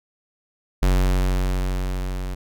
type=tone with level ramp; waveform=square; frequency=46.22 Hz; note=F#1; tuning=1 cent flat; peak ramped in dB=-15 to -27 dBFS; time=0.82-2.35 s; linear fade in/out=10 ms; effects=none